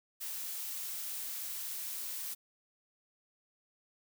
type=noise; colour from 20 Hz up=blue; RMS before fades=-40 dBFS; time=0.2-2.35 s; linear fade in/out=20 ms; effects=none